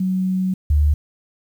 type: tone pair in turn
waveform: sine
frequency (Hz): 186.6 / 74.05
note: F#3 / D2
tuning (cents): +15 / +15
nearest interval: octave + major third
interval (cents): 1600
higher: first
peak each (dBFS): -17 / -12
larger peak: second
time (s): 0-0.54 / 0.7-0.94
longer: first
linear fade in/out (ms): 5
effects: 8-bit